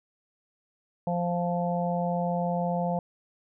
harmonic tone, 174.61 Hz, F3, in tune, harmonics 1 / 3 / 4 / 5, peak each -28 / -31 / -31 / -35 dBFS, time 1.07-2.99 s, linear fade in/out 2 ms, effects none

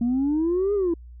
sine exponential two-way sweep, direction up then down, 231.4 to 416.8 to 326.2 Hz, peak -18 dBFS, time 0.01-0.94 s, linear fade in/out 5 ms, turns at 0.74 s, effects tanh soft clip ceiling -17 dBFS + added 60 Hz sine -40 dBFS peak until 1.2 s

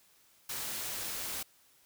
white noise, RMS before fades -38 dBFS, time 0.49-1.43 s, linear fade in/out 5 ms, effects white hiss -65 dBFS RMS until 1.85 s

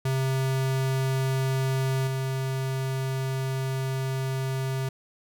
square tone with level steps, 132.7 Hz, C3, 25 cents sharp, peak -24 / -27 dBFS, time 0.05-4.89 s, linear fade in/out 5 ms, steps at 2.07 s, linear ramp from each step 2 ms, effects none

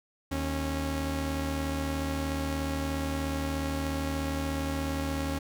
sawtooth tone pair together, 76.9 / 274 Hz, D#2 / C#4, -20 / -20 cents, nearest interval octave + minor seventh, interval 2200 cents, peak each -28 dBFS, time 0.31-5.39 s, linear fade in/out 10 ms, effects none

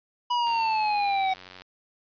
square exponential sweep, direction down, 981 to 751 Hz, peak -23 dBFS, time 0.3-1.34 s, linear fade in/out 10 ms
click train, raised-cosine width 0.2 ms, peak -26 dBFS, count 107, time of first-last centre 0.47-1.62 s, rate 92.2 Hz
effects resampled to 11025 Hz

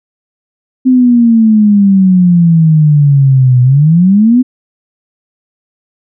sine exponential two-way sweep, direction down then up, 260 to 123.47 to 260 Hz, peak -3 dBFS, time 0.85-4.43 s, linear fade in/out 20 ms, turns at 3.62 s, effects none

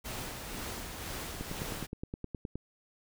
pink noise with tremolo, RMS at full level -39 dBFS, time 0.04-1.87 s, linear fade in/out 20 ms, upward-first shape sine, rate 2 Hz, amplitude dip 35%
click train, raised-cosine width 3 ms, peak -24 dBFS, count 12, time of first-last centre 1.41-2.556 s, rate 9.6 Hz
effects none

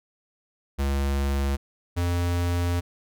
square tone pair in turn, 69.3 / 87.31 Hz, C#2 / F2, 0 / 0 cents, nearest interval major third, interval 400 cents, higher second, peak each -23 dBFS, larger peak neither, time 0.78-1.57 / 1.96-2.81 s, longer second, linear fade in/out 20 ms, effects none

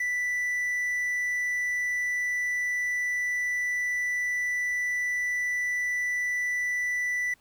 triangle tone with quantisation, 1975.5 Hz, B6, in tune, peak -24 dBFS, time 0-7.34 s, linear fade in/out 5 ms, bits 9, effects pink hiss -64 dBFS RMS until 7.4 s

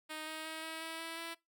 5% pulse tone with pitch steps, 311.1 / 314.5 / 318 / 321.5 / 325.1 / 328.6 / 332.3 Hz, D#4 / D#4 / D#4 / E4 / E4 / E4 / E4, 0 / +19 / +38 / -43 / -24 / -5 / +14 cents, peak -30 dBFS, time 0.09-1.35 s, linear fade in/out 20 ms, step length 180 ms, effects noise-tail reverb RT60 0.2 s tail -22 dB re dry

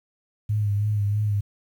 sine tone with vibrato, 103.83 Hz, G#2, in tune, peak -20 dBFS, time 0.49-1.41 s, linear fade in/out 10 ms, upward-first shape sine, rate 3.1 Hz, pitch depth 41 cents each way, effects 9-bit

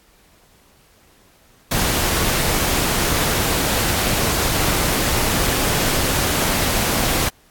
pink noise, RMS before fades -19 dBFS, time 1.71-7.29 s, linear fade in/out 5 ms, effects pink hiss -54 dBFS RMS until 7.5 s + AAC 64 kbps

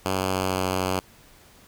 5% pulse tone with pitch glide, 94.4 to 93.26 Hz, F#2 to F#2, +35 to +14 cents, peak -12 dBFS, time 0.05-1 s, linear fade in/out 10 ms, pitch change -21 cents, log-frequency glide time 0.33-0.62 s, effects pink hiss -53 dBFS RMS until 1.67 s

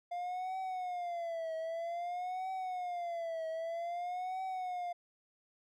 triangle tone with vibrato, 698.5 Hz, F5, in tune, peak -34 dBFS, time 0.11-4.93 s, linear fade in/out 10 ms, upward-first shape triangle, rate 0.52 Hz, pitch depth 150 cents each way, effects none

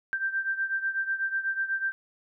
sine beating tone pair, 1568 / 1576.1 Hz, G6 / G6, 0 / +9 cents, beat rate 8.1 Hz, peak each -28 / -32 dBFS, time 0.13-1.92 s, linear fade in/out 0 ms, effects none

